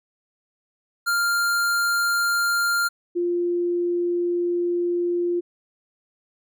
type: tone pair in turn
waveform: square / sine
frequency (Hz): 1396.9 / 349.2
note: F6 / F4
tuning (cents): 0 / 0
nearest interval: 2 octaves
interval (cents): 2400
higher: first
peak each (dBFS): -20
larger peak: neither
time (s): 1.06-2.89 / 3.15-5.41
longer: second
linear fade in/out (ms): 20
effects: none